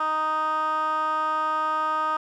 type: tone with band-pass filter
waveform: 15% pulse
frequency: 311.1 Hz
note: D#4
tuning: in tune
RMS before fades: -25 dBFS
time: 0-2.17 s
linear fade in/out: 5 ms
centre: 1200 Hz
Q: 4.4
effects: none